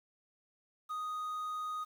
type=tone with quantisation; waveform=triangle; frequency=1244.5 Hz; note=D#6; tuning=in tune; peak=-34 dBFS; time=0.89-1.85 s; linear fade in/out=20 ms; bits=10; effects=none